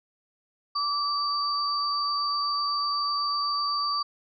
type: tone pair together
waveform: sine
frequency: 1162 / 4635 Hz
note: D6 / D8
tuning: -19 / -24 cents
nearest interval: 2 octaves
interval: 2395 cents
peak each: -26 / -29 dBFS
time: 0.75-4.03 s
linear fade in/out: 10 ms
effects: none